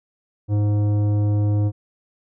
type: tone with tanh clipping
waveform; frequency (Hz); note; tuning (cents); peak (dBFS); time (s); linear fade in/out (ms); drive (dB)
sine; 103.83; G#2; 0; -18; 0.48-1.72; 50; 12
effects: none